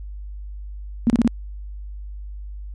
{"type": "tone bursts", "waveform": "sine", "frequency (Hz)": 233.1, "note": "A#3", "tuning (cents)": 0, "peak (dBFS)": -12, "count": 4, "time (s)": [1.07, 1.276], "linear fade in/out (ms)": 0, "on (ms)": 29, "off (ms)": 30, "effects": ["added 50 Hz sine -31 dBFS peak until 2.74 s", "resampled to 22050 Hz"]}